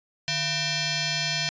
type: tone with frequency modulation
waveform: sine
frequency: 987.8 Hz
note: B5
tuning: in tune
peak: -24 dBFS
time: 0.28-1.49 s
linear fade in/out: 0 ms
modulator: 836 Hz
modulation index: 5.8
effects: resampled to 16000 Hz